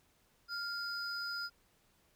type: tone pair together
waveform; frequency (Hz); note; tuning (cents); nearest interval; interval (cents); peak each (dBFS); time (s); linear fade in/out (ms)
triangle; 1396.9 / 4978; F6 / D#8; 0 / 0; octave + minor seventh; 2200; -37 / -39; 0.48-1.5; 50
effects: tanh soft clip ceiling -28 dBFS + pink hiss -71 dBFS RMS until 2.15 s